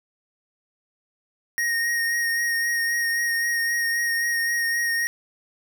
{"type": "tone with vibrato", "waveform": "square", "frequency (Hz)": 1864.7, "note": "A#6", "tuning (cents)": 0, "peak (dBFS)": -22, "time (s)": [1.58, 5.07], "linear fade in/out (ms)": 0, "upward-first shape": "sine", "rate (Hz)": 3.8, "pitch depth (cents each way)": 18, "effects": ["10-bit"]}